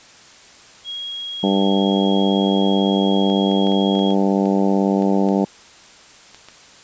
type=tone; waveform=sine; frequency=3292 Hz; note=G#7; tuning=16 cents flat; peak=-26 dBFS; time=0.84-4.15 s; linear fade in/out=50 ms
type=harmonic tone; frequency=98 Hz; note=G2; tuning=in tune; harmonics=2 / 3 / 4 / 5 / 6 / 7 / 8 / 9; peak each=-17 / -21 / -23 / -25 / -27 / -28 / -29 / -30 dBFS; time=1.43-5.45 s; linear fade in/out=5 ms
type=clicks; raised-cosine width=0.2 ms; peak=-22 dBFS; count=12; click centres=3.3 / 3.515 / 3.67 / 3.72 / 3.953 / 3.992 / 4.105 / 4.456 / 5.023 / 5.288 / 6.346 / 6.486 s
effects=white hiss -45 dBFS RMS until 6.83 s + resampled to 16000 Hz